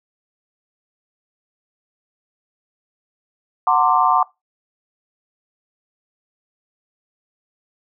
sine chord, D dominant seventh, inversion first, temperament equal with one note detuned, 740 / 900 / 1046.5 / 1174.7 Hz, F#5 / A5 / C6 / D6, 0 / +39 / 0 / 0 cents, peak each -18 dBFS, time 3.67-4.23 s, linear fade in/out 2 ms, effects noise-tail reverb RT60 0.2 s tail -21 dB re dry

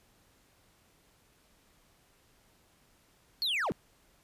triangle linear sweep, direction down, 4464 to 97.9 Hz, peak -27 dBFS, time 3.42-3.72 s, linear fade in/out 0 ms, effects pink hiss -66 dBFS RMS until 4.23 s + resampled to 32000 Hz

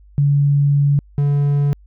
sine / triangle tone pair in turn, 142.6 / 143.38 Hz, C#3 / D3, +49 / -41 cents, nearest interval unison, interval 10 cents, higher second, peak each -11 dBFS, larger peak neither, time 0.18-0.99 / 1.18-1.73 s, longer first, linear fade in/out 0 ms, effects added 50 Hz sine -43 dBFS peak until 1.86 s

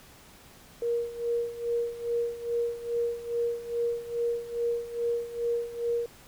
sine tone with tremolo, 471.3 Hz, A#4, 19 cents sharp, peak -24 dBFS, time 0.82-6.06 s, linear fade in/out 2 ms, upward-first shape sine, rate 2.4 Hz, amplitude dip 80%, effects pink hiss -53 dBFS RMS until 6.27 s

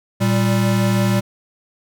square tone pair together, 116 / 195.38 Hz, A#2 / G3, -8 / -5 cents, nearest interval major sixth, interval 903 cents, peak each -18 dBFS, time 0.2-1.21 s, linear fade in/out 20 ms, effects none

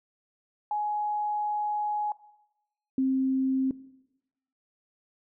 sine tone pair in turn, 838 / 264 Hz, G#5 / C4, +15 / +16 cents, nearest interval octave + minor sixth, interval 1999 cents, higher first, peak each -26 / -22 dBFS, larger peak second, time 0.71-2.12 / 2.98-3.71 s, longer first, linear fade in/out 2 ms, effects noise-tail reverb RT60 0.9 s tail -19 dB re dry

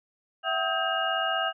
sine tone cluster, 662 / 758 / 1274 / 1592 / 2850 Hz, E5 / F#5 / D#6 / G6 / F7, +7 / +42 / +41 / +26 / +34 cents, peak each -31 dBFS, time 0.43-1.53 s, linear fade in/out 50 ms, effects none

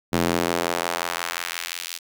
square tone with high-pass filter sweep, 42.85 Hz, F1, 32 cents flat, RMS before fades -26 dBFS, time 0.12-1.99 s, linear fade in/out 20 ms, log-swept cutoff 200 to 3800 Hz, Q 0.92, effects none

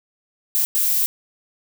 violet noise bursts at uneven times, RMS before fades -19 dBFS, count 2, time 0.55-0.65 / 0.75-1.06 s, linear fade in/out 0 ms, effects none

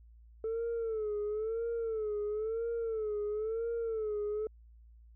sine tone with vibrato, 440 Hz, A4, in tune, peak -30 dBFS, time 0.44-4.47 s, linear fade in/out 2 ms, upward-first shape sine, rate 0.99 Hz, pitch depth 100 cents each way, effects tanh soft clip ceiling -30 dBFS + added 57 Hz sine -54 dBFS peak until 5.15 s

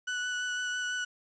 35% pulse tone with vibrato, 1482 Hz, F#6, 2 cents sharp, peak -29 dBFS, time 0.07-1.05 s, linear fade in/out 10 ms, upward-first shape sine, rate 6 Hz, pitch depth 11 cents each way, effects resampled to 16000 Hz + 10-bit

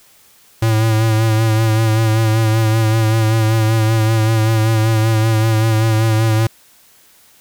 square tone with vibrato, 110.8 Hz, A2, 13 cents sharp, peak -12 dBFS, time 0.62-6.47 s, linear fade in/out 5 ms, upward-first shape sine, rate 5.2 Hz, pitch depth 36 cents each way, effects white hiss -49 dBFS RMS until 7.4 s

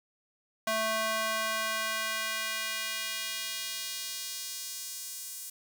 square tone with high-pass filter sweep, 220 Hz, A3, in tune, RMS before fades -34 dBFS, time 0.67-5.5 s, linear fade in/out 5 ms, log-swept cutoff 720 to 8400 Hz, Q 0.97, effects 9-bit

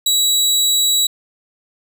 25% pulse tone, 3900 Hz, B7, 23 cents flat, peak -9 dBFS, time 0.06-1.07 s, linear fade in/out 5 ms, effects none

